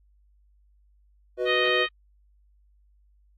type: chord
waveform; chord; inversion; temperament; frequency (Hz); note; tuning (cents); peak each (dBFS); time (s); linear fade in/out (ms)
triangle; B major; second; equal; 370 / 493.9 / 622.3; F#4 / B4 / D#5; 0 / 0 / 0; -26 / -25 / -29; 1.37-1.87; 50
type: harmonic tone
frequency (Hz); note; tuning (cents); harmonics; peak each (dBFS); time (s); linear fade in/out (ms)
622.3; D#5; 0; 2 / 3 / 4 / 5 / 6 / 7; -30 / -26 / -29 / -29 / -34 / -43; 1.45-1.89; 50
effects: added 50 Hz sine -58 dBFS peak until 3.37 s + AAC 48 kbps